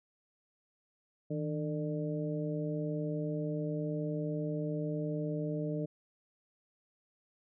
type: harmonic tone with a mistuned harmonic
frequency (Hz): 149.7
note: D3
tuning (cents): +33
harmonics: 1 / 2 / 3 / 4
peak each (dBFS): -35 / -38 / -40 / -41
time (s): 1.3-5.86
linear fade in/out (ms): 10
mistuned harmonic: 1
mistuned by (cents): +99
effects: none